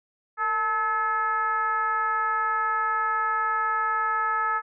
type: tone with frequency modulation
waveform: sine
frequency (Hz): 1296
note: E6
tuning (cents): -30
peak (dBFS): -22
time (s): 0.37-4.62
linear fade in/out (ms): 50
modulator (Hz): 418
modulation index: 0.96
effects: none